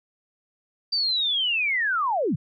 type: linear sweep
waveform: sine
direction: down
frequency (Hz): 4699 to 107.2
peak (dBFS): -21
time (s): 0.92-2.36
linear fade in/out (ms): 10
effects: none